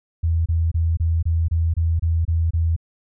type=tone bursts; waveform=sine; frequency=82.41 Hz; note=E2; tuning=in tune; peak=-16 dBFS; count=10; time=0.23-2.764 s; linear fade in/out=10 ms; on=230 ms; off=26 ms; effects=none